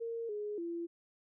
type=tone with pitch steps; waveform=sine; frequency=461.1 / 417.3 / 339.5 Hz; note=A#4 / G#4 / F4; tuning=-19 / +8 / -49 cents; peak=-36 dBFS; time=0-0.87 s; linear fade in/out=20 ms; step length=290 ms; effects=none